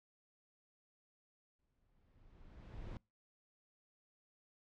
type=noise with exponential growth; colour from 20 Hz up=brown; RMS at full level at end=-44 dBFS; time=1.59-2.97 s; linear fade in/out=2 ms; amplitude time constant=300 ms; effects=noise-tail reverb RT60 0.3 s tail -26 dB re dry + low-pass 4000 Hz 12 dB/octave